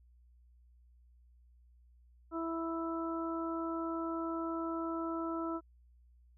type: harmonic tone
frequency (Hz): 329.6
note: E4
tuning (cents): 0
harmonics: 1 / 2 / 3 / 4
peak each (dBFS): -36 / -43 / -45 / -41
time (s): 2.31-5.61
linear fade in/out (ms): 50
effects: added 60 Hz sine -60 dBFS peak until 6.37 s